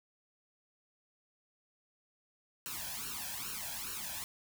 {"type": "noise with flanger", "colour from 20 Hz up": "white", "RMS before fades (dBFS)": -41, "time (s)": [2.66, 4.24], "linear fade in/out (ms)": 0, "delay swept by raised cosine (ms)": [0.71, 1.24], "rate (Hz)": 2.4, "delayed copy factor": 0.9, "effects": []}